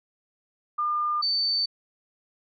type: tone pair in turn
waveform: sine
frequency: 1205 / 4549 Hz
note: D6 / C#8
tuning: +44 / +44 cents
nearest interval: octave + major seventh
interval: 2300 cents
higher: second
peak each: -23 / -22 dBFS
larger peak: second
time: 0.78-1.22 / 1.22-1.66 s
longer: neither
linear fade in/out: 10 ms
effects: none